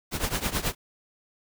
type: noise with tremolo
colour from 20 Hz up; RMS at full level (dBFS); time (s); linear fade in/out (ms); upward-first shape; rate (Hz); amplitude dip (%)
pink; -25; 0.11-0.75; 50; triangle; 9.3; 90
effects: none